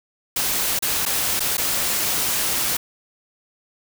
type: noise with dropouts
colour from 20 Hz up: white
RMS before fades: -22 dBFS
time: 0.36-2.77 s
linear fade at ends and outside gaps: 5 ms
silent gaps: 0.791-0.823 / 1.054-1.061 / 1.396-1.403 / 1.571-1.579 s
effects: none

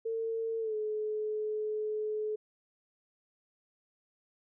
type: tone with pitch glide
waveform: sine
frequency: 451.8 to 427.9 Hz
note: A4 to A4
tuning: +46 to -48 cents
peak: -31 dBFS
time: 0.05-2.36 s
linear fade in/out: 10 ms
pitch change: -94 cents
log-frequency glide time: 0.6-0.75 s
effects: none

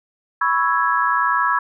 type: chord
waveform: sine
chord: C# minor seventh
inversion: third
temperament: equal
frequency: 987.8 / 1108.7 / 1318.5 / 1661.2 Hz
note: B5 / C#6 / E6 / G#6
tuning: 0 / 0 / 0 / 0 cents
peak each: -21 dBFS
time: 0.41-1.59 s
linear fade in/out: 5 ms
effects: none

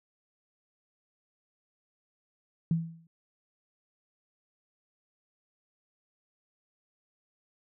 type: tone with exponential decay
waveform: sine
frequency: 164.9 Hz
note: E3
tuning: 1 cent sharp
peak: -21 dBFS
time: 2.71-3.07 s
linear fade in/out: 2 ms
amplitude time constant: 78 ms
effects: none

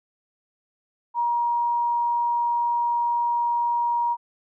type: tone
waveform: sine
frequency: 949 Hz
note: A#5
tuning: 31 cents sharp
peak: -20 dBFS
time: 1.14-4.17 s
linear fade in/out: 50 ms
effects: none

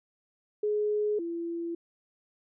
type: tone pair in turn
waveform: sine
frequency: 420 / 337.9 Hz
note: G#4 / E4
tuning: +19 / +43 cents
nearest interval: major third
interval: 376 cents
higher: first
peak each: -25 / -31 dBFS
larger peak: first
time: 0.63-1.19 / 1.19-1.75 s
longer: neither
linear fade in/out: 5 ms
effects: none

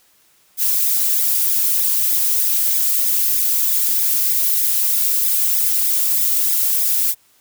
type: noise with flanger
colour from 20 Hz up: violet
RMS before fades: -17 dBFS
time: 0.57-7.15 s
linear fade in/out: 50 ms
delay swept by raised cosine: 0.67 to 3.17 ms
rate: 3.2 Hz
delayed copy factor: -0.95
effects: white hiss -56 dBFS RMS until 7.4 s

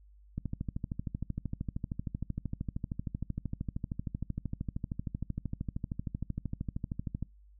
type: click train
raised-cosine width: 5 ms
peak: -22 dBFS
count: 90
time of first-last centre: 0.38-7.226 s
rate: 13 Hz
effects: noise-tail reverb RT60 0.2 s tail -25 dB re dry + added 50 Hz sine -55 dBFS peak until 7.59 s

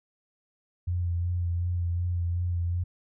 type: tone with vibrato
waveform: sine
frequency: 87.31 Hz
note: F2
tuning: in tune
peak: -25 dBFS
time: 0.87-2.84 s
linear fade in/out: 10 ms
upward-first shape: sine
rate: 2.7 Hz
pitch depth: 27 cents each way
effects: none

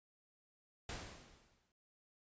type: noise with exponential decay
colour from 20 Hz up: pink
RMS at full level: -43 dBFS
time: 0.89-1.72 s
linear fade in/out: 2 ms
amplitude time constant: 180 ms
effects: noise-tail reverb RT60 0.6 s tail -26 dB re dry + resampled to 16000 Hz

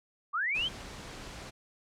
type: linear sweep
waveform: sine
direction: up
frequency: 1110 to 3248 Hz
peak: -28 dBFS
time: 0.33-0.69 s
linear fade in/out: 20 ms
type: noise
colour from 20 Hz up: pink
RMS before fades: -44 dBFS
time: 0.54-1.51 s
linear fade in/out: 20 ms
effects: low-pass 7000 Hz 12 dB/octave

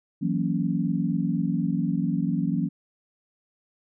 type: chord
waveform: sine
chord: F# dominant seventh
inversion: third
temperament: equal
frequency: 164.81 / 185 / 233.1 / 277.2 Hz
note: E3 / F#3 / A#3 / C#4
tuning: 0 / 0 / 0 / 0 cents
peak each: -27 / -27 / -29 / -29 dBFS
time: 0.21-2.69 s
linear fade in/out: 20 ms
effects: none

